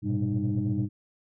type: tone cluster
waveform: sine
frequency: 102 / 116.2 / 125.1 / 198.9 / 306.6 Hz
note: G#2 / A#2 / B2 / G3 / D#4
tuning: -31 / -5 / +23 / +25 / -25 cents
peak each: -30 dBFS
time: 0.02-0.89 s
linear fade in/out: 50 ms
effects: tanh soft clip ceiling -18 dBFS